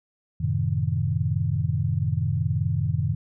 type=chord; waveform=sine; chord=F# diminished seventh; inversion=none; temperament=equal with one note detuned; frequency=91.54 / 110 / 130.81 / 155.56 Hz; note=F#2 / A2 / C3 / Eb3; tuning=-18 / 0 / 0 / 0 cents; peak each=-27 dBFS; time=0.4-3.15 s; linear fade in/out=10 ms; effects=none